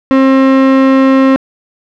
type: tone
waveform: 35% pulse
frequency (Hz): 266.6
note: C4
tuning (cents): +33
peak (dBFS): -3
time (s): 0.11-1.36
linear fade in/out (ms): 0
effects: low-pass 2000 Hz 12 dB/octave